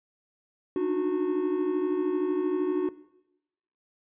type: tone cluster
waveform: triangle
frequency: 295.2 / 308.1 / 365.7 Hz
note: D4 / D#4 / F#4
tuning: +9 / -17 / -20 cents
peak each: -30 / -30 / -24 dBFS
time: 0.76-2.89 s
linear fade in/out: 2 ms
effects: noise-tail reverb RT60 0.9 s tail -17 dB re dry + resampled to 8000 Hz